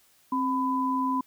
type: tone pair together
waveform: sine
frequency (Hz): 264.5 / 1001.3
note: C4 / B5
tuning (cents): +19 / +24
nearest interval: octave + major seventh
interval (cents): 2305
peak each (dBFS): -27 / -26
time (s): 0.32-1.21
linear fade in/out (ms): 5
effects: white hiss -62 dBFS RMS until 1.26 s